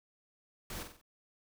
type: noise with echo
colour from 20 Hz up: pink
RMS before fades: -42 dBFS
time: 0.7-0.83 s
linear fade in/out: 2 ms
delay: 46 ms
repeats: 4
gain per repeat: -6 dB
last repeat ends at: 1.014 s
effects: none